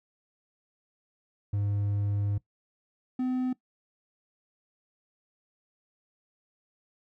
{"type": "tone pair in turn", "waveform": "triangle", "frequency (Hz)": [101.8, 254.6], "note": ["G#2", "C4"], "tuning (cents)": [-34, -47], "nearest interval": "octave + major third", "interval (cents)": 1587, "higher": "second", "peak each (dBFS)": -24, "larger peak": "neither", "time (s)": [[1.53, 2.38], [3.19, 3.53]], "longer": "first", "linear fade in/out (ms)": 5, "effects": ["noise-tail reverb RT60 0.1 s tail -19 dB re dry"]}